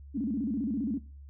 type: tone with vibrato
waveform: sine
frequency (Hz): 246.9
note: B3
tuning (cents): 0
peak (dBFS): -28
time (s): 0.14-0.99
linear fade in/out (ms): 20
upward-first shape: square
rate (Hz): 15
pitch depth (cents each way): 220
effects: noise-tail reverb RT60 0.3 s tail -18 dB re dry + added 70 Hz sine -45 dBFS peak until 1.29 s